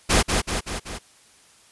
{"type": "noise with echo", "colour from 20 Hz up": "pink", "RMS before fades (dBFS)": -17, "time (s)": [0.09, 0.23], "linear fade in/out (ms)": 20, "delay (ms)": 190, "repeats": 4, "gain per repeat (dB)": -4, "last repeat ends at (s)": 0.99, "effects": ["white hiss -54 dBFS RMS until 1.71 s", "resampled to 24000 Hz"]}